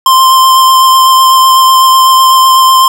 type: tone with vibrato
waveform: square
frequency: 1046.5 Hz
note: C6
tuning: in tune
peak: -3 dBFS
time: 0.06-2.88 s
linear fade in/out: 2 ms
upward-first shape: sine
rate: 8 Hz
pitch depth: 12 cents each way
effects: none